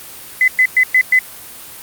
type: tone bursts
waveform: sine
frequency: 2020 Hz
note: B6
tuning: 39 cents sharp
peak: -7 dBFS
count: 5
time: 0.41-1.19 s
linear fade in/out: 2 ms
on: 68 ms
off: 110 ms
effects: white hiss -34 dBFS RMS until 1.82 s + Opus 32 kbps